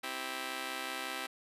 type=chord; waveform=5% pulse; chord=C major; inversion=none; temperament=just; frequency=261.6 / 327 / 392.4 Hz; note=C4 / E4 / G4; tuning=0 / -14 / +2 cents; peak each=-31 / -31 / -33 dBFS; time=0.03-1.27 s; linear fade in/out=10 ms; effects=resampled to 32000 Hz

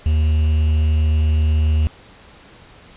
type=tone with quantisation; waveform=triangle; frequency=77.3 Hz; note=D#2; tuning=11 cents flat; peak=-11 dBFS; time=0.06-1.87 s; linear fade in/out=0 ms; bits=6; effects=pink hiss -45 dBFS RMS until 2.96 s + resampled to 8000 Hz

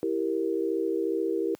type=chord; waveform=sine; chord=E diminished; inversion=none; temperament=equal; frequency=329.6 / 392 / 466.2 Hz; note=E4 / G4 / Bb4; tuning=0 / 0 / 0 cents; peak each=-29 / -29 / -30 dBFS; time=0.03-1.55 s; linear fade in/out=0 ms; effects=white hiss -64 dBFS RMS until 1.59 s + high-pass 100 Hz 12 dB/octave

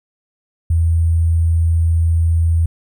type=tone with sample-and-hold; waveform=sine; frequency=82.7 Hz; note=E2; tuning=6 cents sharp; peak=-11 dBFS; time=0.7-2.66 s; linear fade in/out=5 ms; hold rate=8820 Hz; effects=none

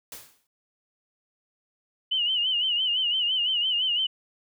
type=noise with exponential decay; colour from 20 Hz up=white; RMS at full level=-37 dBFS; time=0.12-0.47 s; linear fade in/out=2 ms; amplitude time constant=75 ms
type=tone with vibrato; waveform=sine; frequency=2960 Hz; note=F#7; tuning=in tune; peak=-22 dBFS; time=2.11-4.07 s; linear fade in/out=10 ms; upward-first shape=sine; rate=5.9 Hz; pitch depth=90 cents each way
effects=none

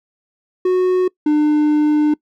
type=tone pair in turn; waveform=triangle; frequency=367.3 / 300.4 Hz; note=F#4 / D4; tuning=-13 / +39 cents; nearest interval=minor third; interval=348 cents; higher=first; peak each=-10 / -9 dBFS; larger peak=second; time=0.65-1.08 / 1.26-2.14 s; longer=second; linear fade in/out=5 ms; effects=noise-tail reverb RT60 0.1 s tail -23 dB re dry

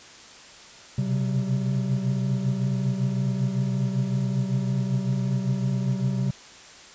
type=tone cluster; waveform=triangle; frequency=123.7 / 131 / 136.3 / 190.8 Hz; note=B2 / C3 / C#3 / G3; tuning=+3 / +2 / -29 / -47 cents; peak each=-31 / -23 / -30 / -25 dBFS; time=0.98-6.31 s; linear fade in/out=5 ms; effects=white hiss -46 dBFS RMS until 6.94 s + resampled to 16000 Hz

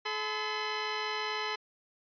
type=tone pair together; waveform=10% pulse; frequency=428.5 / 1019.2 Hz; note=A4 / C6; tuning=-46 / -46 cents; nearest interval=octave + minor third; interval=1500 cents; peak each=-26 dBFS; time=0.05-1.56 s; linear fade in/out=10 ms; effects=resampled to 11025 Hz

